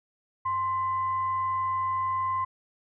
sine tone with frequency modulation, 1046.5 Hz, C6, in tune, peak -25 dBFS, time 0.45-2.45 s, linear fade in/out 10 ms, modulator 951 Hz, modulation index 0.24, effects none

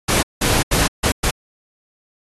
pink noise bursts at uneven times, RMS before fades -17 dBFS, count 5, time 0.08-0.23 / 0.41-0.63 / 0.71-0.88 / 1.03-1.12 / 1.23-1.31 s, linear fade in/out 10 ms, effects AAC 32 kbps

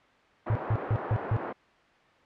pink band-pass noise, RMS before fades -36 dBFS, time 0.46-1.53 s, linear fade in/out 10 ms, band 380 to 1200 Hz, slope 12 dB/octave
sine tone bursts, 110 Hz, A2, in tune, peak -22 dBFS, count 5, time 0.5-1.365 s, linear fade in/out 0 ms, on 53 ms, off 150 ms
effects white hiss -59 dBFS RMS until 2.25 s + low-pass 2000 Hz 12 dB/octave

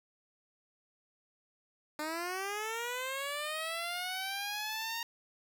10% pulse linear sweep, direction up, 298.1 to 932.3 Hz, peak -27 dBFS, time 1.99-5.03 s, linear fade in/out 2 ms, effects none

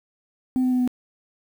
sine tone with pitch steps, 256.4 / 253.9 / 251.4 / 249 Hz, C4 / B3 / B3 / B3, -35 / +48 / +31 / +14 cents, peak -16 dBFS, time 0.56-0.876 s, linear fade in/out 0 ms, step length 79 ms, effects tanh soft clip ceiling -16 dBFS + 8-bit

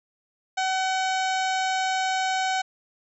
harmonic tone with a mistuned harmonic, 756 Hz, F#5, 37 cents sharp, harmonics 1 / 2 / 3 / 4 / 5 / 6 / 7 / 8 / 9 / 10, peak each -24 / -30 / -34 / -36 / -38 / -40 / -41 / -42 / -43 / -44 dBFS, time 0.57-2.62 s, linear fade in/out 10 ms, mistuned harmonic 6, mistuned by -94 cents, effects none

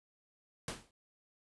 pink noise with exponential decay, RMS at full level -36 dBFS, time 0.68-0.91 s, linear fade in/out 2 ms, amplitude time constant 49 ms, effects resampled to 24000 Hz

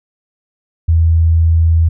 sine tone, 82.1 Hz, E2, 6 cents flat, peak -7 dBFS, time 0.88-1.89 s, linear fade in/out 10 ms, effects none

